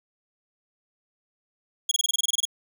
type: tone bursts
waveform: 25% pulse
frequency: 3322 Hz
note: G#7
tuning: in tune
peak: -17 dBFS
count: 12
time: 1.89-2.453 s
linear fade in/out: 5 ms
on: 24 ms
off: 25 ms
effects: none